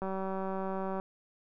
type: click train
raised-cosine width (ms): 1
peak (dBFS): -23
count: 188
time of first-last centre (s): 0.02-0.999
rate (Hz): 191
effects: none